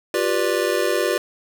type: chord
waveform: square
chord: G dominant seventh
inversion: third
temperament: just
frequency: 352.8 / 392 / 490 / 588 Hz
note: F4 / G4 / B4 / D5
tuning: +18 / 0 / -14 / +2 cents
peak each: -25 dBFS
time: 0.14-1.18 s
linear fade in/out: 2 ms
effects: none